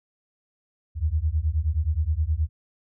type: beating tone pair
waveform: sine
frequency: 73.42 / 82.92 Hz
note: D2 / E2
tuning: 0 / +11 cents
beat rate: 9.5 Hz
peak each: -24 dBFS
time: 0.95-2.49 s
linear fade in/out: 50 ms
effects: none